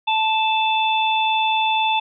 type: harmonic tone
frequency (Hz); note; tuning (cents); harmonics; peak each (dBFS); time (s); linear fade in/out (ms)
878; A5; -4; 1 / 3 / 4; -18 / -23 / -24; 0.07-2; 10
effects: none